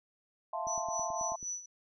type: chord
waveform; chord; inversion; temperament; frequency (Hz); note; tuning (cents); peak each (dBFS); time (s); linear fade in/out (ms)
sine; F major seventh; third; equal; 659.3 / 698.5 / 880 / 1046.5; E5 / F5 / A5 / C6; 0 / 0 / 0 / 0; -39; 0.53-1.36; 5
type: tone with tremolo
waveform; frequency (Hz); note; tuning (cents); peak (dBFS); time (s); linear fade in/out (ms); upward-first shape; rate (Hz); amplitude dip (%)
sine; 5940; F#8; +6; -34; 0.67-1.66; 5; sine; 3.9; 80
type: click train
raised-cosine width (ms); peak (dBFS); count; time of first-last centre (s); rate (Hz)
3; -39; 8; 0.67-1.428; 9.23
effects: none